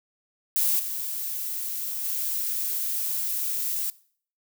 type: noise with level steps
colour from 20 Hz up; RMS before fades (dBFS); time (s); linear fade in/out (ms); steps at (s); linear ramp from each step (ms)
violet; -23 / -31 / -28; 0.56-3.9; 0; 0.79 / 2.04; 5
effects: noise-tail reverb RT60 0.5 s tail -20 dB re dry

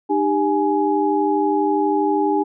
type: tone cluster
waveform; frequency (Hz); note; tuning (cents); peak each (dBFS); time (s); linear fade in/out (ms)
sine; 304.7 / 397 / 838; D#4 / G4 / G#5; -36 / +22 / +15; -20; 0.09-2.44; 20
effects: none

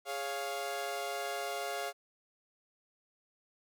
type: chord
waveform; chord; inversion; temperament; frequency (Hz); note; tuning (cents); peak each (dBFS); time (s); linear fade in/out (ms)
sawtooth; Db major; second; equal; 415.3 / 554.4 / 698.5; Ab4 / Db5 / F5; 0 / 0 / 0; -38 / -37 / -34; 0.05-1.93; 50
effects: none

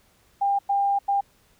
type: tone bursts at uneven times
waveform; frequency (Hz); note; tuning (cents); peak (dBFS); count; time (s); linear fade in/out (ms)
sine; 799; G5; +33; -19; 3; 0.41-0.59 / 0.69-0.99 / 1.08-1.21; 10
effects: pink hiss -61 dBFS RMS until 1.59 s

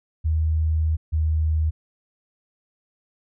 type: tone pair in turn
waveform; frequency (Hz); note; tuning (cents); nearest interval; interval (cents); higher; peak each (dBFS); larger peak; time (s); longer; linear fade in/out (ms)
sine; 79 / 78.45; D#2 / D#2; +27 / +15; unison; 12; first; -18; neither; 0.24-0.97 / 1.12-1.71; first; 20
effects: none

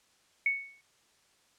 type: tone with exponential decay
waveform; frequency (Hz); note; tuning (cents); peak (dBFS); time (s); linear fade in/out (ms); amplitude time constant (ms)
sine; 2217; C#7; 0; -22; 0.46-0.81; 2; 74
effects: white hiss -67 dBFS RMS until 1.58 s + low-pass 8000 Hz 12 dB/octave

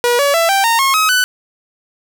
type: tone with pitch steps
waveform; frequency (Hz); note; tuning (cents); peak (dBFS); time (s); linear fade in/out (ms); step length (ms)
sawtooth; 482.3 / 567 / 666.5 / 783.5 / 921 / 1082.7 / 1272.8 / 1496.2; B4 / C#5 / E5 / G5 / A#5 / C#6 / D#6 / F#6; -41 / +39 / +19 / -1 / -21 / -41 / +39 / +19; -7; 0.04-1.24; 0; 150
effects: none

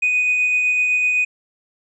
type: tone with tremolo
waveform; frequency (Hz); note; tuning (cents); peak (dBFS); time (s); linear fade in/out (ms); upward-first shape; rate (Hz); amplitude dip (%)
triangle; 2489; D#7; 0; -11; 0.02-1.25; 10; sine; 7.9; 30
effects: tanh soft clip ceiling -11 dBFS + resampled to 22050 Hz

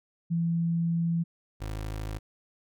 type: tone pair in turn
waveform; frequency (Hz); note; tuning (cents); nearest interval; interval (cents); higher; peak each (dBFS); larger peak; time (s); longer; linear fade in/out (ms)
sine / 25% pulse; 167.9 / 53.11; E3 / G#1; +32 / +39; octave + minor sixth; 1993; first; -24 / -29; first; 0.3-1.24 / 1.6-2.19; first; 20
effects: none

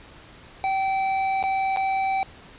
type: tone with dropouts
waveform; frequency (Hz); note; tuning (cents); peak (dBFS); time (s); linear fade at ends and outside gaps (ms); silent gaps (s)
square; 772; G5; -27; -22; 0.64-2.23; 0; 1.427-1.438 / 1.762-1.771
effects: pink hiss -47 dBFS RMS until 2.58 s + resampled to 8000 Hz

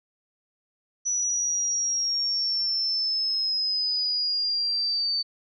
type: linear sweep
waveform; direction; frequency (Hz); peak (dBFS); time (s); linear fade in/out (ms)
sine; down; 5920 to 4551; -23; 1.05-5.23; 20
effects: none

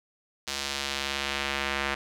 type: tone with band-pass filter sweep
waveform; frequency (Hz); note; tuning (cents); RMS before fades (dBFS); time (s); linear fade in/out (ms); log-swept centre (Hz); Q
square; 69.3; C#2; 0; -31; 0.47-1.95; 10; 4900 to 2000; 1.1
effects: none

